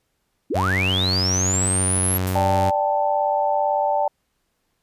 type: linear sweep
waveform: sine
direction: up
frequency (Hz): 220 to 11510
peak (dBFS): -20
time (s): 0.5-2.18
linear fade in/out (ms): 10
type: tone with vibrato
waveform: sawtooth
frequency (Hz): 93.4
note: F#2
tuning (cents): +17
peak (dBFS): -17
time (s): 0.54-2.71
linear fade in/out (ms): 20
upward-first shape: sine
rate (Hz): 1.1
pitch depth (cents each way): 13
type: noise with exponential decay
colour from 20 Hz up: violet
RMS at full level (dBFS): -26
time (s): 2.27-2.53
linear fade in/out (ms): 1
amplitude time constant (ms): 56
type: chord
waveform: sine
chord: D suspended fourth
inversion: none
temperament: just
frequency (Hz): 587.3 / 783.1 / 881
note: D5 / G5 / A5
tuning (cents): 0 / -2 / +2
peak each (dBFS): -22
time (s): 2.35-4.08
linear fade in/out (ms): 5
effects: pink hiss -71 dBFS RMS until 4.82 s + resampled to 32000 Hz